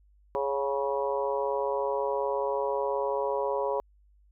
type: harmonic tone with a mistuned harmonic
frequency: 138.59 Hz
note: C#3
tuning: in tune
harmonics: 3 / 4 / 5 / 6 / 7 / 8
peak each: -31 / -30 / -39 / -39 / -32 / -43 dBFS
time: 0.35-3.8 s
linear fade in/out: 0 ms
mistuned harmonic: 5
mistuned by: +36 cents
effects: added 50 Hz sine -58 dBFS peak until 4.31 s